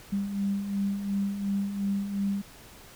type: beating tone pair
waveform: sine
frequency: 196.7 / 199.5 Hz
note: G3 / G3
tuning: +6 / +31 cents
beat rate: 2.8 Hz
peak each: -35 / -27 dBFS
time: 0.12-2.42 s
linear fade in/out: 10 ms
effects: pink hiss -50 dBFS RMS until 2.95 s